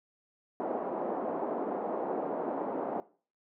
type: band-pass noise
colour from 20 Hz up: white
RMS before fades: -34 dBFS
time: 0.6-3 s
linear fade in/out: 0 ms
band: 240 to 780 Hz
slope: 24 dB/octave
effects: noise-tail reverb RT60 0.4 s tail -19 dB re dry